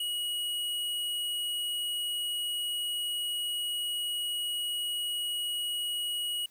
square tone, 2907 Hz, F#7, 31 cents flat, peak -31 dBFS, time 0-6.46 s, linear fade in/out 5 ms, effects white hiss -63 dBFS RMS until 6.5 s

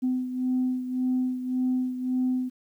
sine beating tone pair, 254.1 / 255.9 Hz, B3 / C4, +49 / -38 cents, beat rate 1.8 Hz, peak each -24 / -30 dBFS, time 0.02-2.5 s, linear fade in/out 20 ms, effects tanh soft clip ceiling -18 dBFS + 10-bit

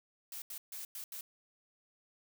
blue noise bursts at uneven times, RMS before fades -44 dBFS, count 5, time 0.32-0.42 / 0.5-0.58 / 0.72-0.85 / 0.95-1.04 / 1.12-1.21 s, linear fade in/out 2 ms, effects none

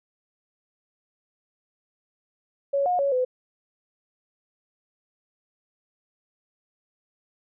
sine tone with pitch steps, 558 / 719 / 558 / 506 Hz, C#5 / F#5 / C#5 / B4, +11 / -50 / +11 / +42 cents, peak -20 dBFS, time 2.73-3.25 s, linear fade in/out 10 ms, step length 130 ms, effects none

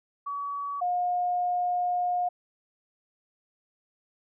sine tone pair in turn, 1135 / 715 Hz, C#6 / F5, +41 / +41 cents, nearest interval minor sixth, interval 800 cents, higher first, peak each -30 / -24 dBFS, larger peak second, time 0.26-0.81 / 0.81-2.29 s, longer second, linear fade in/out 10 ms, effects none

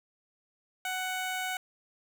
15% pulse tone, 744 Hz, F#5, 9 cents sharp, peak -25 dBFS, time 0.85-1.57 s, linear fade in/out 2 ms, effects none

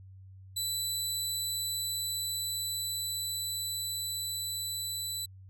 20% pulse tone with level ramp, 3979 Hz, B7, 12 cents sharp, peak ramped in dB -25 to -28 dBFS, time 0.56-5.26 s, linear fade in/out 10 ms, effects added 95 Hz sine -48 dBFS peak until 5.49 s

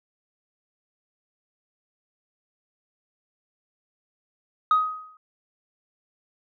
sine tone with exponential decay, 1256 Hz, D#6, 16 cents sharp, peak -12 dBFS, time 4.71-5.17 s, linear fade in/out 2 ms, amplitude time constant 99 ms, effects tanh soft clip ceiling -13 dBFS

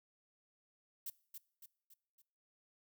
violet noise with echo, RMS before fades -43 dBFS, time 1.06-1.1 s, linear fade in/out 5 ms, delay 280 ms, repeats 4, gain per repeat -6 dB, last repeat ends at 2.22 s, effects noise-tail reverb RT60 0.6 s tail -22 dB re dry

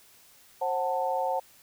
sine chord, F# diminished, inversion second, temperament just, 532.8 / 740 / 888 Hz, C5 / F#5 / A5, +31 / 0 / +16 cents, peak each -30 dBFS, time 0.61-1.4 s, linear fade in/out 10 ms, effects white hiss -57 dBFS RMS until 1.62 s

